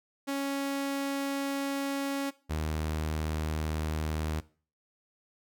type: tone pair in turn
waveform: sawtooth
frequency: 277.2 / 77.79 Hz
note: C#4 / D#2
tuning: 0 / 0 cents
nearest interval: octave + minor seventh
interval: 2200 cents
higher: first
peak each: -26 dBFS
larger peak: neither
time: 0.27-2.31 / 2.49-4.41 s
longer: first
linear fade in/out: 20 ms
effects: noise-tail reverb RT60 0.4 s tail -19 dB re dry